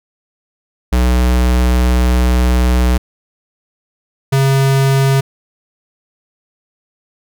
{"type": "tone pair in turn", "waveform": "square", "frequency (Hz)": [61.74, 135.67], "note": ["B1", "C#3"], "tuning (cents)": [0, -37], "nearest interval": "octave + major second", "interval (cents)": 1363, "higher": "second", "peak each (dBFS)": [-10, -10], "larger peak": "neither", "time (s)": [[0.92, 2.98], [4.32, 5.21]], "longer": "first", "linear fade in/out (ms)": 10, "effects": []}